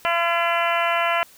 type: harmonic tone with a mistuned harmonic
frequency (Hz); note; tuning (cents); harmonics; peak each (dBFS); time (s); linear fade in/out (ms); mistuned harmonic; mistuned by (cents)
340; F4; -46; 2 / 3 / 4 / 5 / 6 / 7 / 8 / 9; -23 / -25 / -25 / -29 / -29 / -29 / -30 / -32; 0.05-1.23; 0; 9; -36
effects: white hiss -50 dBFS RMS until 1.37 s